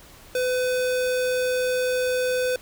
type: tone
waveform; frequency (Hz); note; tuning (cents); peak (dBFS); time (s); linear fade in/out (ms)
square; 504; B4; +35; -22; 0.35-2.56; 2
effects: pink hiss -48 dBFS RMS until 2.61 s